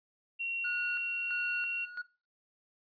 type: tone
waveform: sine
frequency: 2738 Hz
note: F7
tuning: 35 cents flat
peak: -32 dBFS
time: 0.39-1.86 s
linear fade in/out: 20 ms
type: tone with tremolo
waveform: triangle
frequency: 1451 Hz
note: F#6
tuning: 34 cents flat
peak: -33 dBFS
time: 0.64-2.02 s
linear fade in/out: 10 ms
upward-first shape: square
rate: 1.5 Hz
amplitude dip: 70%
effects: noise-tail reverb RT60 0.3 s tail -17 dB re dry + resampled to 11025 Hz